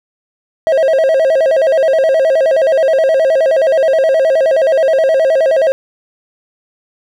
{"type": "tone with vibrato", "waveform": "triangle", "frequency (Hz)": 587.3, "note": "D5", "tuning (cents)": 0, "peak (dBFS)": -6, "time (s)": [0.67, 5.72], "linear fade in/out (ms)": 0, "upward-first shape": "square", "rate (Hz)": 9.5, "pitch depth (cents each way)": 160, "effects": []}